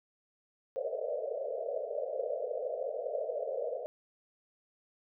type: band-pass noise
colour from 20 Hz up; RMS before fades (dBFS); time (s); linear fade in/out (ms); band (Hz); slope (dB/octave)
white; -36; 0.76-3.86; 0; 450 to 650; 96
effects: none